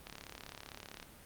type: click train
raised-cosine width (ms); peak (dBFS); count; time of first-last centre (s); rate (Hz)
0.2; -28; 35; 0.07-1.028; 35.5
effects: pink hiss -56 dBFS RMS until 1.25 s + Opus 32 kbps